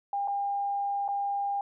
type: tone with dropouts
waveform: sine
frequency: 803 Hz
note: G5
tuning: 41 cents sharp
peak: -27 dBFS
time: 0.13-1.61 s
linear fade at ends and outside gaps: 2 ms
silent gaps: 0.276-0.281 / 1.08-1.087 s
effects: none